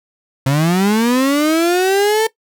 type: linear sweep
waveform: 35% pulse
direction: up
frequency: 130.81 to 449.3 Hz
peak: -10 dBFS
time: 0.46-2.27 s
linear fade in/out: 5 ms
effects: noise-tail reverb RT60 0.1 s tail -19 dB re dry